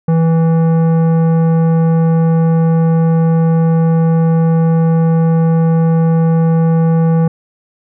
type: tone with tanh clipping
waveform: sine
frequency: 163.8 Hz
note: E3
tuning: 11 cents flat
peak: -10 dBFS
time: 0.08-7.28 s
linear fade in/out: 5 ms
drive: 13 dB
effects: none